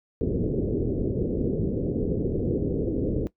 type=low-pass noise; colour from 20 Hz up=white; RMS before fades=-26 dBFS; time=0.21-3.27 s; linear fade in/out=0 ms; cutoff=470 Hz; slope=48 dB/octave; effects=noise-tail reverb RT60 0.1 s tail -18 dB re dry